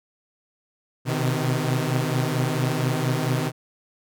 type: tone cluster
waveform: sawtooth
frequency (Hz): 125.5 / 129.9 / 155.1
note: B2 / C3 / D#3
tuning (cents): +28 / -12 / -5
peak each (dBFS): -22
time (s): 1.05-3.52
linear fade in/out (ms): 50
effects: none